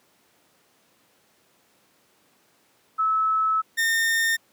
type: tone pair in turn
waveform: sine / 40% pulse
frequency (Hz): 1300 / 1822.6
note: E6 / A#6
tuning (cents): -24 / -39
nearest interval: tritone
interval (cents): 585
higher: second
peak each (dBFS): -19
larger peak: neither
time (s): 2.98-3.62 / 3.77-4.37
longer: first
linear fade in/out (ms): 20
effects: pink hiss -62 dBFS RMS until 4.52 s + high-pass 200 Hz 12 dB/octave